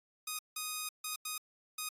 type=tone bursts at uneven times; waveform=5% pulse; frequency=1244.5 Hz; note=D#6; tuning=in tune; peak=-25 dBFS; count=5; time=0.27-0.39 / 0.56-0.89 / 1.04-1.16 / 1.25-1.38 / 1.78-1.89 s; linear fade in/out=5 ms; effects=AAC 48 kbps